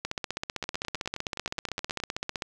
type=two click trains; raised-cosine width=0.2 ms; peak=-13 / -18 dBFS; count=38 / 14; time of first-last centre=0.05-2.422 / 0.64-2.001 s; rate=15.6 / 9.55 Hz; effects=9-bit